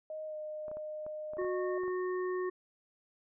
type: tone with pitch glide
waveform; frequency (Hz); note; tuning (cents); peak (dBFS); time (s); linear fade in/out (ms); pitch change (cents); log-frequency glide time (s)
sine; 622.3 to 612.3; D#5 to D#5; 0 to -28; -38; 0.1-1.78; 2; -28; 0.26-0.36
type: clicks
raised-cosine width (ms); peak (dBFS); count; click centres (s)
1; -36; 10; 0.682 / 0.715 / 0.77 / 1.065 / 1.335 / 1.37 / 1.416 / 1.447 / 1.835 / 1.88
type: harmonic tone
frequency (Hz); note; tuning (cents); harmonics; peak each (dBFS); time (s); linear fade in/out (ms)
366.2; F#4; -18; 1 / 3 / 5; -32 / -42 / -46; 1.38-2.5; 10
effects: none